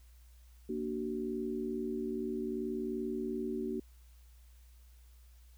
sine chord, Bb augmented, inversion none, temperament equal with one note detuned, 233.1 / 293.7 / 376.2 Hz, Bb3 / D4 / F#4, 0 / 0 / +29 cents, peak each -38 / -40 / -37 dBFS, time 0.69-3.8 s, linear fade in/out 5 ms, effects added 60 Hz sine -55 dBFS peak until 5.57 s + white hiss -69 dBFS RMS until 5.57 s

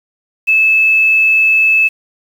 sine tone with quantisation, 2612 Hz, E7, 17 cents flat, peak -7 dBFS, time 0.47-1.89 s, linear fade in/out 20 ms, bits 6, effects none

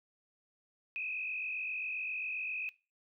sine tone with frequency modulation, 2520 Hz, D#7, 21 cents sharp, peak -35 dBFS, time 0.96-2.69 s, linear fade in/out 0 ms, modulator 47.5 Hz, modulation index 1.8, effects noise-tail reverb RT60 0.3 s tail -21 dB re dry

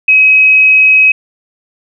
sine tone, 2544 Hz, D#7, 38 cents sharp, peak -3 dBFS, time 0.08-1.12 s, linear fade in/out 5 ms, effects none

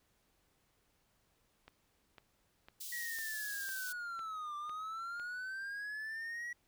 click train, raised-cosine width 0.3 ms, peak -37 dBFS, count 8, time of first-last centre 1.68-5.198 s, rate 1.99 Hz
white high-pass noise, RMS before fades -45 dBFS, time 2.8-3.93 s, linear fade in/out 10 ms, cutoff 3600 Hz, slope 24 dB/octave
triangle linear two-way sweep, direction down then up, 1933 to 1174.7 to 1933 Hz, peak -38 dBFS, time 2.92-6.53 s, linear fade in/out 5 ms, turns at 4.56 s
effects pink hiss -75 dBFS RMS until 6.67 s

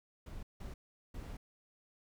brown noise bursts at uneven times, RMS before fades -45 dBFS, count 3, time 0.26-0.43 / 0.6-0.74 / 1.14-1.37 s, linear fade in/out 5 ms, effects none

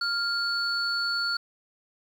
sine tone pair together, 1396.9 / 4435 Hz, F6 / C#8, 0 / 0 cents, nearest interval octave + minor sixth, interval 2000 cents, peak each -27 dBFS, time 0.01-1.37 s, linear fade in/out 5 ms, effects tanh soft clip ceiling -18 dBFS + 9-bit

